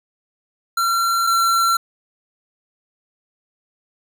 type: tone pair in turn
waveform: square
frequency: 1365 / 1357.1 Hz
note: F6 / E6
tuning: -40 / +50 cents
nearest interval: unison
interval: 10 cents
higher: first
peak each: -17 / -15 dBFS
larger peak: second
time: 0.77-1.27 / 1.27-1.77 s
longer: neither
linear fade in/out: 5 ms
effects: none